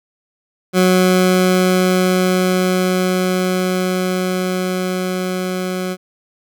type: tone with level ramp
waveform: 20% pulse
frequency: 183.9 Hz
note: F#3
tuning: 10 cents flat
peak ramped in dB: -5 to -15 dBFS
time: 0.73-5.97 s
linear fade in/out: 50 ms
effects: none